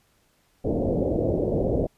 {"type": "low-pass noise", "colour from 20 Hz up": "white", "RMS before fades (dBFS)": -24, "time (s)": [0.64, 1.87], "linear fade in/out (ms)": 10, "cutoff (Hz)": 610, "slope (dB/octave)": 48, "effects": ["pink hiss -65 dBFS RMS until 1.97 s", "resampled to 32000 Hz"]}